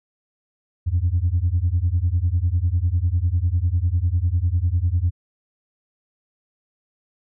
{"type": "beating tone pair", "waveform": "sine", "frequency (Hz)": [82.7, 92.7], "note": ["E2", "F#2"], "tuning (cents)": [6, 4], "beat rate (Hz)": 10, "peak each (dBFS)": -19, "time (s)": [0.86, 5.11], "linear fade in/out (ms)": 20, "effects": ["tanh soft clip ceiling -12 dBFS"]}